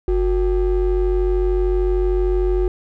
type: ring-modulated tone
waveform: triangle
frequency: 205.6 Hz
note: G#3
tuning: 17 cents flat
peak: -10 dBFS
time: 0.08-2.68 s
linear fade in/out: 2 ms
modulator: 159 Hz
effects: none